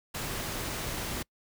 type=noise; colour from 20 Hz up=pink; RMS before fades=-35 dBFS; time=0.14-1.23 s; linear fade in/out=10 ms; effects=noise-tail reverb RT60 0.1 s tail -26 dB re dry